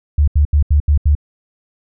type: tone bursts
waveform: sine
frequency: 73.42 Hz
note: D2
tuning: in tune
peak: -8 dBFS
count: 6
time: 0.18-1.152 s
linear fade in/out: 5 ms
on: 97 ms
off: 78 ms
effects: none